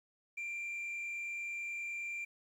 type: tone with frequency modulation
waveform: sine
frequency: 2374 Hz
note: D7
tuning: 18 cents sharp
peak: -35 dBFS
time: 0.37-2.25 s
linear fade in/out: 10 ms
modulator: 49.4 Hz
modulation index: 0.69
effects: tanh soft clip ceiling -37 dBFS + 11-bit